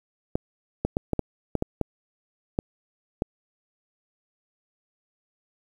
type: clicks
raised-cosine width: 2 ms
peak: -10 dBFS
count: 10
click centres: 0.355 / 0.85 / 0.969 / 1.133 / 1.193 / 1.553 / 1.624 / 1.813 / 2.589 / 3.221 s
effects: 8-bit